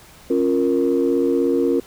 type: chord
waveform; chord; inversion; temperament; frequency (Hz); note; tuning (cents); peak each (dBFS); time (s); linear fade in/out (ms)
sine; Bb minor; first; equal with one note detuned; 273.1 / 349.2 / 466.2; Db4 / F4 / Bb4; -26 / 0 / 0; -19; 0.3-1.8; 5
effects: tanh soft clip ceiling -8 dBFS + pink hiss -46 dBFS RMS until 1.86 s